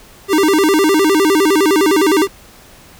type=tone with vibrato; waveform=square; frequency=349.2 Hz; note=F4; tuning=in tune; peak=-10 dBFS; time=0.28-2.28 s; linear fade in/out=50 ms; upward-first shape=square; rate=9.8 Hz; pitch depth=210 cents each way; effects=pink hiss -42 dBFS RMS until 2.99 s